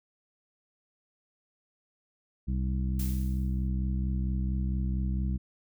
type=harmonic tone; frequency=64.4 Hz; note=C2; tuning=27 cents flat; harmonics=1 / 2 / 3 / 4 / 5; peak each=-28 / -35 / -34 / -47 / -46 dBFS; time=2.47-5.38 s; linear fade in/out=20 ms
type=noise with exponential decay; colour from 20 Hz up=blue; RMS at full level=-38 dBFS; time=2.99-3.68 s; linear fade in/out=5 ms; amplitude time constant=150 ms
effects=none